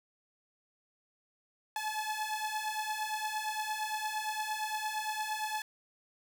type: beating tone pair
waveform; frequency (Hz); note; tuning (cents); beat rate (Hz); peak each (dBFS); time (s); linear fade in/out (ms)
sawtooth; 854 / 862.7; G#5 / A5; +48 / -34; 8.7; -34 / -32; 1.76-5.62; 2
effects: none